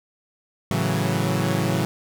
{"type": "chord", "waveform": "sawtooth", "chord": "F# minor seventh", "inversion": "first", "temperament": "equal", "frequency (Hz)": [110, 138.59, 164.81, 185], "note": ["A2", "C#3", "E3", "F#3"], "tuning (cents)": [0, 0, 0, 0], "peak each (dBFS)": -22, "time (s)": [0.71, 1.85], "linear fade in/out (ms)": 0, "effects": []}